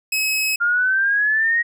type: tone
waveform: sawtooth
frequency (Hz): 2562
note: E7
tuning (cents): -50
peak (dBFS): -15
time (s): 0.12-0.56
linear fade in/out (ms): 5
type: exponential sweep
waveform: sine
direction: up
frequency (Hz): 1396.9 to 1895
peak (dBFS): -15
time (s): 0.6-1.63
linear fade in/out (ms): 20
effects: none